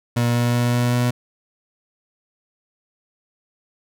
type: tone with pitch steps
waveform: 30% pulse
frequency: 119.4 / 120.16 / 120.93 / 121.7 / 122.47 Hz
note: A#2 / B2 / B2 / B2 / B2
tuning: +42 / -47 / -36 / -25 / -14 cents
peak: -14 dBFS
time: 0.16-1.11 s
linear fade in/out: 10 ms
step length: 190 ms
effects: none